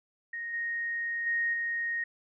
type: tone with level steps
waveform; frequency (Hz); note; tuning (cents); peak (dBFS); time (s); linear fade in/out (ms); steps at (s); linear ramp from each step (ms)
sine; 1864.7; A#6; 0; -34 / -30 / -26 / -29; 0.33-2.04; 5; 0.53 / 1.26 / 1.53; 10
effects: none